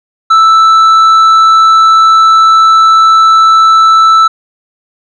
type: tone with tanh clipping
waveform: sine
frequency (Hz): 1319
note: E6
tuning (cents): +1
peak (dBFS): -3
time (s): 0.3-4.28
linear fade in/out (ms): 10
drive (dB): 6
effects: none